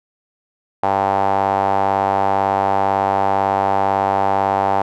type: tone with band-pass filter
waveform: sawtooth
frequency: 98 Hz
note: G2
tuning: in tune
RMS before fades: -17 dBFS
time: 0.83-4.82 s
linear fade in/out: 5 ms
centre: 810 Hz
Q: 4.7
effects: none